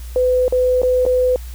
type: tone with dropouts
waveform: sine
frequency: 504 Hz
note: B4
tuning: 35 cents sharp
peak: -12 dBFS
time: 0.16-1.36 s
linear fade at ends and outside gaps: 1 ms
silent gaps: 0.481-0.524 / 0.818-0.832 / 1.053-1.063 s
effects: added 60 Hz sine -28 dBFS peak until 1.54 s + white hiss -43 dBFS RMS until 1.54 s